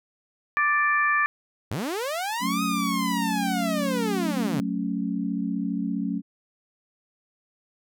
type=harmonic tone; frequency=588 Hz; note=D5; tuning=2 cents sharp; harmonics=2 / 3 / 4; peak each=-23 / -22 / -29 dBFS; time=0.57-1.26 s; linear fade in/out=0 ms
type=linear two-way sweep; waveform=sawtooth; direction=up then down; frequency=82.41 to 1267 to 125.8 Hz; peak=-23 dBFS; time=1.71-4.6 s; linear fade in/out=0 ms; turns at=2.63 s
type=chord; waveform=sine; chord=F# minor; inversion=none; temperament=equal; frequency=185 / 220 / 277.2 Hz; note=F#3 / A3 / C#4; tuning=0 / 0 / 0 cents; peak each=-29 dBFS; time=2.4-6.22 s; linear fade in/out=50 ms
effects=none